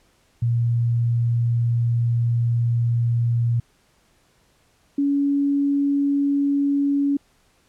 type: tone pair in turn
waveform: sine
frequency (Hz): 117.9 / 282.2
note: A#2 / C#4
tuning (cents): +20 / +31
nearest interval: octave + minor third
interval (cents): 1511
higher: second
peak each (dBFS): -17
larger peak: neither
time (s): 0.42-3.6 / 4.98-7.17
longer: first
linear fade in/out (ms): 5
effects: pink hiss -61 dBFS RMS until 7.68 s + low-pass 11000 Hz 12 dB/octave